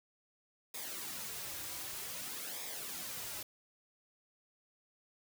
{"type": "noise with flanger", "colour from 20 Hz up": "white", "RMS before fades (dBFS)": -43, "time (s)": [0.74, 3.43], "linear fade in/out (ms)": 5, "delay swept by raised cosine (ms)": [0.68, 4.68], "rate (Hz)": 0.53, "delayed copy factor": -0.6, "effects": []}